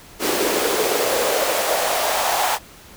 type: noise with high-pass filter sweep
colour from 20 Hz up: pink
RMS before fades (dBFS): -20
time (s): 0.19-2.59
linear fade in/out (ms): 50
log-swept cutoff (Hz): 350 to 800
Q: 3.3
effects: pink hiss -44 dBFS RMS until 2.96 s